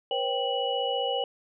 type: tone cluster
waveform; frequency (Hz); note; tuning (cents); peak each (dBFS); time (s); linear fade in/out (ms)
sine; 485.1 / 540 / 785 / 2937; B4 / C#5 / G5 / F#7; -31 / -45 / +2 / -13; -31; 0.11-1.24; 2
effects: none